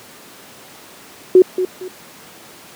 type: tone with echo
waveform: sine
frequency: 368.8 Hz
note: F#4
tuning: 6 cents flat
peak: -3 dBFS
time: 1.35-1.42 s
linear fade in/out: 2 ms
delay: 230 ms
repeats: 2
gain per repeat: -11 dB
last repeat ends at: 1.88 s
effects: pink hiss -40 dBFS RMS until 2.75 s + high-pass 200 Hz 12 dB/octave